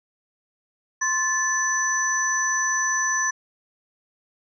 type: tone cluster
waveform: sine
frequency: 1050 / 1745 / 5980 Hz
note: C6 / A6 / F#8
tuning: +6 / -15 / +17 cents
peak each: -27 / -24 / -24 dBFS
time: 1.01-3.31 s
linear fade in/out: 10 ms
effects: none